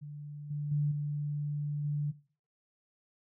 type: tone with level steps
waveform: sine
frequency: 146.83 Hz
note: D3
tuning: in tune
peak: -40 / -32 / -26 / -31 / -29 dBFS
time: 0.01-2.12 s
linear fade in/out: 20 ms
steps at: 0.5 / 0.71 / 0.91 / 1.84 s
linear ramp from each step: 10 ms
effects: noise-tail reverb RT60 0.4 s tail -17 dB re dry